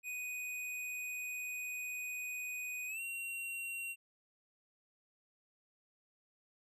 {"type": "tone with pitch glide", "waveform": "square", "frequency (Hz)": [2489, 2746], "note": ["D#7", "F7"], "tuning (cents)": [0, -30], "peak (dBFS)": -40, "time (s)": [0.03, 3.96], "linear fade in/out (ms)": 50, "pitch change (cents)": 170, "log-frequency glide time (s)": [2.87, 3.01], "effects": []}